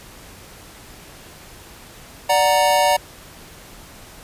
square chord, D augmented, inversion none, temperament equal, 587.3 / 740 / 932.3 Hz, D5 / F#5 / A#5, 0 / 0 / 0 cents, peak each -19 dBFS, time 2.29-2.97 s, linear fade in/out 10 ms, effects pink hiss -42 dBFS RMS until 4.23 s + resampled to 32000 Hz

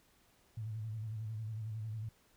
sine tone with vibrato, 109.6 Hz, A2, 6 cents flat, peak -38 dBFS, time 0.57-2.09 s, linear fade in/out 5 ms, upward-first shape square, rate 11 Hz, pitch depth 50 cents each way, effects pink hiss -69 dBFS RMS until 2.36 s

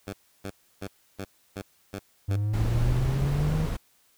10% pulse tone bursts, 98 Hz, G2, in tune, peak -25 dBFS, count 7, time 0.07-2.364 s, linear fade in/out 5 ms, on 62 ms, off 310 ms
triangle exponential sweep, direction up, 98 to 160.8 Hz, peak -22 dBFS, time 2.28-3.66 s, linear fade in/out 10 ms
brown noise, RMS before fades -28 dBFS, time 2.53-3.77 s, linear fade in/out 10 ms
effects white hiss -64 dBFS RMS until 4.17 s

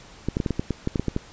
clicks, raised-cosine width 3 ms, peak -10 dBFS, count 12, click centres 0.286 / 0.369 / 0.402 / 0.462 / 0.507 / 0.595 / 0.707 / 0.874 / 0.958 / 0.996 / 1.083 / 1.164 s, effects pink hiss -47 dBFS RMS until 1.32 s + resampled to 16000 Hz

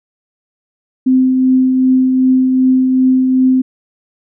sine tone with tremolo, 258.6 Hz, C4, 20 cents flat, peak -6 dBFS, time 1.06-3.62 s, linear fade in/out 10 ms, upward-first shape triangle, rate 2.6 Hz, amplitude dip 35%, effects none

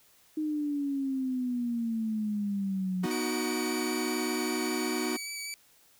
sine exponential sweep, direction down, 311.1 to 180.3 Hz, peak -28 dBFS, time 0.37-3.06 s, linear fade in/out 5 ms
45% pulse chord, B major, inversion none, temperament equal with one note detuned, 243.5 / 311.1 / 370 Hz, B3 / D#4 / F#4, -24 / 0 / 0 cents, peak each -34 / -34 / -34 dBFS, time 3.03-5.17 s, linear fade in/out 10 ms
15% pulse tone with vibrato, 2290 Hz, D7, 44 cents flat, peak -29 dBFS, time 3.11-5.54 s, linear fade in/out 0 ms, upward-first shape square, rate 5.1 Hz, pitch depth 10 cents each way
effects white hiss -62 dBFS RMS until 5.99 s

